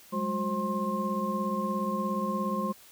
sine tone cluster, 191.7 / 208.7 / 361.9 / 529 / 1062 Hz, G3 / G#3 / F#4 / C5 / C6, -38 / +9 / -38 / +19 / +25 cents, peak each -36 / -31 / -39 / -36 / -32 dBFS, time 0.12-2.73 s, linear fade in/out 20 ms, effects white hiss -54 dBFS RMS until 2.91 s

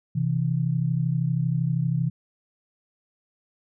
sine tone pair together, 130.27 / 163 Hz, C3 / E3, -7 / -19 cents, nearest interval major third, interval 388 cents, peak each -24 dBFS, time 0.15-2.1 s, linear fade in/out 10 ms, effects none

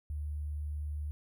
sine tone with sample-and-hold, 74.3 Hz, D2, 21 cents sharp, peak -34 dBFS, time 0.1-1.11 s, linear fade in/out 0 ms, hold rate 11025 Hz, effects none

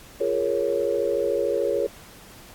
sine chord, Bb minor seventh, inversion second, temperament equal with one note detuned, 349.2 / 415.3 / 468.9 / 554.4 Hz, F4 / Ab4 / Bb4 / Db5, 0 / 0 / +10 / 0 cents, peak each -30 / -26 / -26 / -25 dBFS, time 0.2-1.87 s, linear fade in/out 10 ms, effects pink hiss -47 dBFS RMS until 2.54 s + AAC 64 kbps

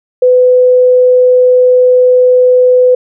sine tone, 502 Hz, B4, 28 cents sharp, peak -3 dBFS, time 0.22-2.95 s, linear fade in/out 5 ms, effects none

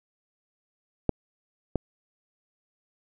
clicks, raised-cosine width 2 ms, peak -8 / -11 dBFS, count 2, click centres 1.093 / 1.757 s, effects none

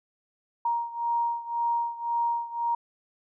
sine beating tone pair, 938 / 939.9 Hz, A#5 / A#5, +11 / +14 cents, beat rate 1.9 Hz, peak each -27 / -30 dBFS, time 0.65-2.75 s, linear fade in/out 5 ms, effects none

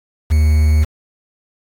triangle tone with quantisation, 76.6 Hz, D#2, 27 cents flat, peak -7 dBFS, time 0.3-0.85 s, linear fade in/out 20 ms, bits 5, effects AAC 64 kbps

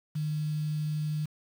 sine tone with quantisation, 152.1 Hz, D#3, 39 cents flat, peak -28 dBFS, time 0.15-1.26 s, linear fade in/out 10 ms, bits 8, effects none

